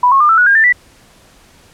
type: tone with pitch steps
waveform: sine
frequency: 987.8 / 1089.7 / 1202.2 / 1326.2 / 1463 / 1614 / 1780.5 / 1964.2 Hz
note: B5 / C#6 / D6 / E6 / F#6 / G#6 / A6 / B6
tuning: 0 / -30 / +40 / +10 / -20 / -50 / +20 / -10 cents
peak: -6 dBFS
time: 0.03-0.726 s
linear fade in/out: 5 ms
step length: 87 ms
effects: pink hiss -46 dBFS RMS until 1.73 s + low-pass 11000 Hz 12 dB/octave